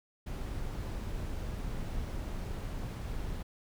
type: noise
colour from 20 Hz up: brown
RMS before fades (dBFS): -37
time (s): 0.26-3.43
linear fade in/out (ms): 10
effects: none

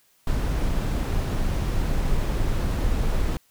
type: noise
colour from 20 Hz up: brown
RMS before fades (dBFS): -23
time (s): 0.27-3.37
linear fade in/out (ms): 2
effects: white hiss -62 dBFS RMS until 3.5 s

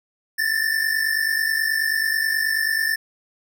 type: tone pair together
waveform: square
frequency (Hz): 1752.7 / 1802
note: A6 / A6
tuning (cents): -7 / +41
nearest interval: unison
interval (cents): 48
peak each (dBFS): -23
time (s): 0.38-2.96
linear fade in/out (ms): 10
effects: none

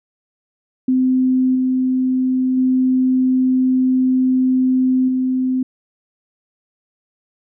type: tone with level steps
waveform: sine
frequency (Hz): 257.4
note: C4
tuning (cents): -28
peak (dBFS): -12 / -14 / -12 / -15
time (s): 0.88-5.63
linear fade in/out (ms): 5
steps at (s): 1.55 / 2.57 / 5.08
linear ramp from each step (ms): 5
effects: none

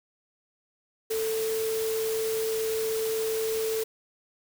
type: tone in noise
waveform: sine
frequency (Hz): 443.1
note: A4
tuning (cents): +12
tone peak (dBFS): -26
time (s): 1.1-3.84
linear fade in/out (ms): 10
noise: white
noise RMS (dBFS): -36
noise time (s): 1.1-3.84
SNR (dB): +7
effects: none

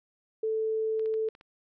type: tone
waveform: sine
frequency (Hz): 440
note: A4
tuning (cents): 0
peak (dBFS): -26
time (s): 0.43-1.29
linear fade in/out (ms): 5
type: clicks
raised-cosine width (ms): 0.3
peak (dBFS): -36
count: 6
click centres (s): 0.995 / 1.059 / 1.14 / 1.287 / 1.351 / 1.411
effects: none

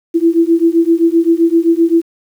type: beating tone pair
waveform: sine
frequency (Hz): 329.6 / 337.3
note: E4 / E4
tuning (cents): 0 / +40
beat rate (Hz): 7.7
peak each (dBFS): -11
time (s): 0.14-2.02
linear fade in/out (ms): 20
effects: 7-bit

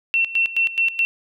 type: tone with tremolo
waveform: sine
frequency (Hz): 2707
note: E7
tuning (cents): +45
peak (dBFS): -15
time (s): 0.14-1.05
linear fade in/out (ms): 0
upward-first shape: square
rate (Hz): 4.7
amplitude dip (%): 80
effects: none

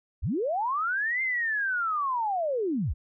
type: linear two-way sweep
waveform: sine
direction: up then down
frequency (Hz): 38.89 to 2109 to 38.89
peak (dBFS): -25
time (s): 0.22-2.94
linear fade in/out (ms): 20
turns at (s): 1.22
effects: none

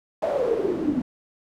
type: noise with band-pass filter sweep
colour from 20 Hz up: pink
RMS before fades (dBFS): -24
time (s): 0.22-1.02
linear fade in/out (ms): 5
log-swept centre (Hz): 650 to 250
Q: 9.3
effects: none

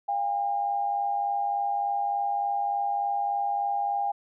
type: tone pair together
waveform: sine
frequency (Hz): 702.6 / 806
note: F5 / G5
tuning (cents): +10 / +48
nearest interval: major second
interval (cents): 238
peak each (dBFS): -33 / -25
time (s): 0.08-4.12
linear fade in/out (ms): 10
effects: none

